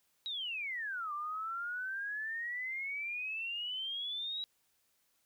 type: exponential two-way sweep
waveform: sine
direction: down then up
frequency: 3892 to 1170 to 3892 Hz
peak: -36 dBFS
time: 0.26-4.44 s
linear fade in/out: 0 ms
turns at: 1.13 s
effects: white hiss -75 dBFS RMS until 5.25 s